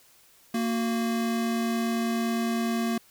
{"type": "tone pair together", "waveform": "square", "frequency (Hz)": [230.5, 367.6], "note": ["A#3", "F#4"], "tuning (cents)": [-19, -11], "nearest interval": "minor sixth", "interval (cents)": 808, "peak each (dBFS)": [-26, -35], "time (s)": [0.54, 2.98], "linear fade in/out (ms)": 5, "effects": ["white hiss -58 dBFS RMS until 3.1 s"]}